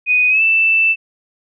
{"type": "tone with pitch glide", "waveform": "sine", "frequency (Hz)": [2489, 2652], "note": ["D#7", "E7"], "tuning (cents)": [0, 10], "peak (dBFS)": -10, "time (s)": [0.06, 0.96], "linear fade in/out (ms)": 50, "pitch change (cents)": 110, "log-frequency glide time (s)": [0.29, 0.42], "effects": []}